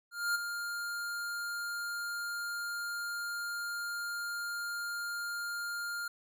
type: tone with ADSR envelope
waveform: square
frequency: 1405 Hz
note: F6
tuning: 10 cents sharp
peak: -28 dBFS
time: 0.11-6.08 s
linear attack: 240 ms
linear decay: 16 ms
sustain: -8 dB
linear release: 4 ms
effects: none